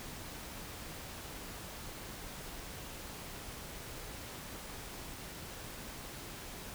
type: silence
effects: pink hiss -46 dBFS RMS until 6.74 s